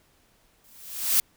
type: noise with exponential growth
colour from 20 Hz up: blue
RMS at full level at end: -18 dBFS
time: 0.64-1.2 s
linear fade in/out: 2 ms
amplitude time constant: 120 ms
effects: pink hiss -63 dBFS RMS until 1.36 s